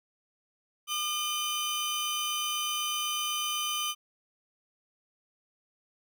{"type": "tone pair together", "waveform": "sawtooth", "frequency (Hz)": [1208, 3044], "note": ["D6", "F#7"], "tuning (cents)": [48, 48], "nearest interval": "octave + major third", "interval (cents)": 1600, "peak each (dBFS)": [-30, -28], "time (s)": [0.87, 3.95], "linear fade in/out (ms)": 50, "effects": []}